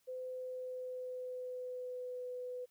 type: tone with pitch glide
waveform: sine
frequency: 510 to 498.6 Hz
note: C5 to B4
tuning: -44 to +16 cents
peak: -40 dBFS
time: 0.07-2.66 s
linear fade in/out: 20 ms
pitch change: -40 cents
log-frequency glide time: 0.24-2.29 s
effects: white hiss -75 dBFS RMS until 2.7 s